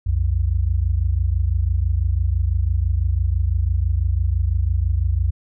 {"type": "tone pair together", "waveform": "sine", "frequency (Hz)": [61.74, 87.74], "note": ["B1", "F2"], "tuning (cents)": [0, 9], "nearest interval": "tritone", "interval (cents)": 609, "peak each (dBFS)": -19, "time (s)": [0.06, 5.31], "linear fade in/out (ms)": 10, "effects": []}